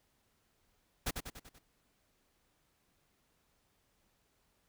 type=noise with echo; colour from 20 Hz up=pink; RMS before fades=-34 dBFS; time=1.06-1.11 s; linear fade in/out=10 ms; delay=96 ms; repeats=5; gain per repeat=-5 dB; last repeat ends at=1.59 s; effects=pink hiss -75 dBFS RMS until 4.68 s